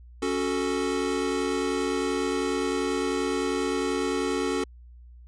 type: chord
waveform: square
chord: F# minor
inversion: second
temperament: equal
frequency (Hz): 277.2 / 370 / 440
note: C#4 / F#4 / A4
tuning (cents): 0 / 0 / 0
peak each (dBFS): -30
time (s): 0.22-4.64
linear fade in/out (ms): 5
effects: added 60 Hz sine -45 dBFS peak until 5.27 s + resampled to 22050 Hz